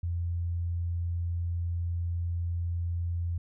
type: tone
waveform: sine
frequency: 85.9 Hz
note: F2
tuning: 28 cents flat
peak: -28 dBFS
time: 0.03-3.38 s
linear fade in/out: 5 ms
effects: none